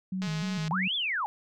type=tone with vibrato; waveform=sine; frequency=172.8 Hz; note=F3; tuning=18 cents flat; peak=-29 dBFS; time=0.12-0.88 s; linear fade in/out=5 ms; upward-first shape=square; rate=3.3 Hz; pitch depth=140 cents each way
type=click train; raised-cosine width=0.2 ms; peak=-22 dBFS; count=98; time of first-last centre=0.22-0.68 s; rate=211 Hz
type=linear two-way sweep; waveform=sine; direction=up then down; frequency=775 to 3533 to 775 Hz; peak=-27 dBFS; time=0.71-1.26 s; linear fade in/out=0 ms; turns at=0.95 s
effects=none